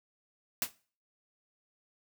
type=noise with exponential decay; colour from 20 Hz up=white; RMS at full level=-26 dBFS; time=0.62-0.72 s; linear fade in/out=1 ms; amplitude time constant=20 ms; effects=noise-tail reverb RT60 0.4 s tail -20 dB re dry